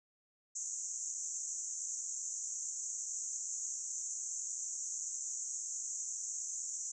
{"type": "band-pass noise", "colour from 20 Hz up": "pink", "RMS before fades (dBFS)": -41, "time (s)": [0.55, 6.92], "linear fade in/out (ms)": 10, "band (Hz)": [6200, 7500], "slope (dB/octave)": 96, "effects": []}